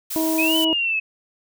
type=noise; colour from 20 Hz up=blue; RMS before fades=-28 dBFS; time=0.1-0.65 s; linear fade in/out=10 ms
type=harmonic tone; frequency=320.4 Hz; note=E4; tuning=49 cents flat; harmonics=1 / 2 / 3; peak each=-20 / -27 / -31 dBFS; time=0.16-0.73 s; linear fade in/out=0 ms
type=exponential two-way sweep; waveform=sine; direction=up then down; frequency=2455 to 3034 to 2568 Hz; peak=-19 dBFS; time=0.38-1 s; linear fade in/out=10 ms; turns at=0.57 s
effects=none